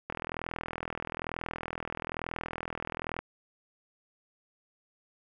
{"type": "click train", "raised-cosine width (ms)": 0.5, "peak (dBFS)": -19, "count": 128, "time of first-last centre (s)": [0.1, 3.19], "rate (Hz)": 41.1, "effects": []}